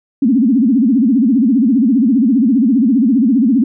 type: tone with vibrato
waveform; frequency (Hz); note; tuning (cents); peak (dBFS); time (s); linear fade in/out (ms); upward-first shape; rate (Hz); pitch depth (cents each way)
sine; 246.9; B3; 0; -8; 0.22-3.64; 5; sine; 15; 250
effects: none